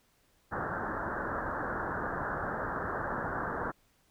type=low-pass noise; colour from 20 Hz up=white; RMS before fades=-35 dBFS; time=0.51-3.72 s; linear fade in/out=20 ms; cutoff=1700 Hz; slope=96 dB/octave; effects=pink hiss -69 dBFS RMS until 4.1 s